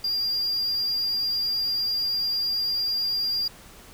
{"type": "tone", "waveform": "triangle", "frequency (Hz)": 4797, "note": "D8", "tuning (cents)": 36, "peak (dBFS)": -22, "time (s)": [0.04, 3.48], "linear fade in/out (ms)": 5, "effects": ["pink hiss -48 dBFS RMS until 3.93 s"]}